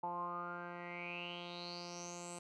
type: tone with low-pass filter sweep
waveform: 10% pulse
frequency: 174.61 Hz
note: F3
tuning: in tune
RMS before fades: -45 dBFS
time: 0.03-2.39 s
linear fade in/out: 5 ms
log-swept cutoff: 880 to 8500 Hz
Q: 9.6
effects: none